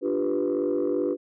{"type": "chord", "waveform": "sine", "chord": "G dominant seventh", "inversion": "second", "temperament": "equal", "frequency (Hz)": [293.7, 349.2, 392, 493.9], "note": ["D4", "F4", "G4", "B4"], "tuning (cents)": [0, 0, 0, 0], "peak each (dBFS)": -27, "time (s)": [0.01, 1.17], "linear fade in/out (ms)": 50, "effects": ["tanh soft clip ceiling -17 dBFS"]}